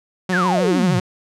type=tone with vibrato; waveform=sawtooth; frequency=181.4 Hz; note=F#3; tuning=34 cents flat; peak=-14 dBFS; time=0.29-1 s; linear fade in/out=5 ms; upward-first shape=triangle; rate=13 Hz; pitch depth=58 cents each way
type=exponential sweep; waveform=sine; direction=down; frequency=1864.7 to 103.83 Hz; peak=-17 dBFS; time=0.32-1 s; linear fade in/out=20 ms
effects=low-pass 8000 Hz 12 dB/octave